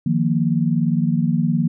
sine chord, Eb suspended second, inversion none, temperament just, 155.56 / 175.01 / 233.3 Hz, Eb3 / F3 / Bb3, 0 / +4 / +2 cents, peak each -20 dBFS, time 0.06-1.68 s, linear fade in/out 5 ms, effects none

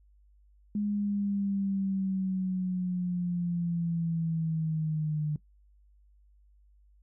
sine linear sweep, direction down, 207.7 to 150 Hz, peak -27 dBFS, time 0.75-5.36 s, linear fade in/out 2 ms, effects noise-tail reverb RT60 0.1 s tail -18 dB re dry + added 50 Hz sine -58 dBFS peak until 7.02 s

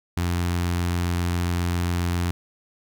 sawtooth tone with notch filter, 87.4 Hz, F2, 2 cents sharp, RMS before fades -24 dBFS, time 0.17-2.31 s, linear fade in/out 0 ms, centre 540 Hz, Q 1.6, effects none

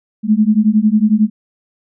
sine beating tone pair, 208.5 / 219.5 Hz, G#3 / A3, +7 / -4 cents, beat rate 11 Hz, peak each -12 dBFS, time 0.23-1.3 s, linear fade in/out 50 ms, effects none

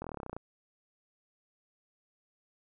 slowing click train, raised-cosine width 1 ms, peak -25 dBFS, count 13, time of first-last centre 0.02-0.366 s, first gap 23 ms, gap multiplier 1.04, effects none

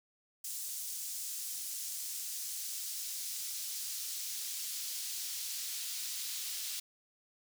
pink noise with high-pass filter sweep, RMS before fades -40 dBFS, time 0.44-6.8 s, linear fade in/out 5 ms, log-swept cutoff 7000 to 4100 Hz, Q 0.98, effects none

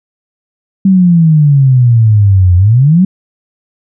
sine exponential two-way sweep, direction down then up, 195.9 to 87.31 to 195.9 Hz, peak -3 dBFS, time 0.85-3.05 s, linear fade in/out 5 ms, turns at 2.56 s, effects none

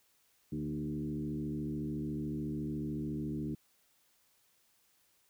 sine tone with frequency modulation, 229.8 Hz, A#3, 25 cents flat, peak -34 dBFS, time 0.52-3.55 s, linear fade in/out 5 ms, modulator 73.9 Hz, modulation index 1.5, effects white hiss -71 dBFS RMS until 5.29 s

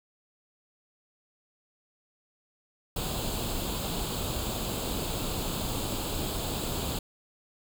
pink noise with comb filter, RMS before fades -32 dBFS, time 2.96-6.99 s, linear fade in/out 5 ms, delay 0.26 ms, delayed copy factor +0.7, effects none

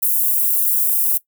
white high-pass noise, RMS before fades -17 dBFS, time 0.02-1.18 s, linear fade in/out 10 ms, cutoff 11000 Hz, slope 24 dB/octave, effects noise-tail reverb RT60 0.1 s tail -17 dB re dry

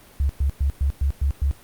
sine tone bursts, 69.3 Hz, C#2, in tune, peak -17 dBFS, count 7, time 0.2-1.511 s, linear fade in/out 0 ms, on 93 ms, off 110 ms, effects pink hiss -49 dBFS RMS until 1.63 s + Opus 32 kbps

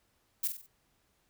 violet noise with echo, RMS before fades -30 dBFS, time 0.43-0.48 s, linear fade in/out 10 ms, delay 47 ms, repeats 4, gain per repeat -7 dB, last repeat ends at 0.668 s, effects pink hiss -73 dBFS RMS until 1.29 s

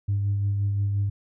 sine tone with tremolo, 100.6 Hz, G2, 45 cents sharp, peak -19 dBFS, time 0.08-1.1 s, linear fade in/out 10 ms, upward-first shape sine, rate 5.7 Hz, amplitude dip 30%, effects tanh soft clip ceiling -18 dBFS

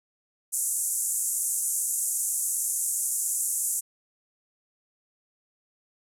pink band-pass noise, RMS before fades -28 dBFS, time 0.52-3.81 s, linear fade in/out 20 ms, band 7000 to 12000 Hz, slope 48 dB/octave, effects none

